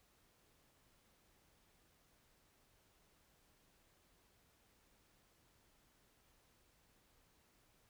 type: silence
effects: pink hiss -73 dBFS RMS until 7.89 s